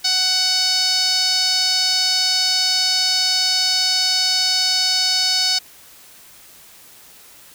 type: tone with band-pass filter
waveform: sawtooth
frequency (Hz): 745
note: F#5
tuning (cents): +12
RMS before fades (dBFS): -18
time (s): 0.04-5.59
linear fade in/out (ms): 10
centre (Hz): 4800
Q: 5.2
effects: white hiss -45 dBFS RMS until 7.54 s